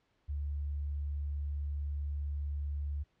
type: tone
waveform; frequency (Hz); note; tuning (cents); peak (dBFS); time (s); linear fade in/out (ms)
sine; 72.3; D2; -27; -33; 0.28-3.04; 20
effects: pink hiss -75 dBFS RMS until 3.2 s + low-pass 4000 Hz 12 dB/octave